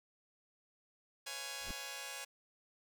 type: chord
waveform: 5% pulse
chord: C# dominant seventh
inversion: third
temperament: just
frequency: 498.9 / 554.4 / 693 / 831.5 Hz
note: B4 / C#5 / E#5 / G#5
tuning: +17 / 0 / -14 / +2 cents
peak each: -40 / -37 / -41 / -35 dBFS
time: 1.26-2.25 s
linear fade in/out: 10 ms
type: noise with exponential growth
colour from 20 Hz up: brown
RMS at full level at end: -39 dBFS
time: 1.59-1.71 s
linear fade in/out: 1 ms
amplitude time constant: 25 ms
effects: none